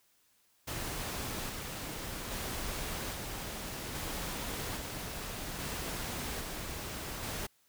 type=noise with tremolo; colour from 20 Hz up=pink; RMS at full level=-38 dBFS; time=0.67-7.47 s; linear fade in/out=10 ms; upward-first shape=square; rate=0.61 Hz; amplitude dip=25%; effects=white hiss -70 dBFS RMS until 7.68 s